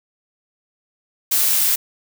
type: noise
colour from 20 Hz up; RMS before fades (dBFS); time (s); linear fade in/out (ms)
blue; -17; 1.31-1.76; 10
effects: none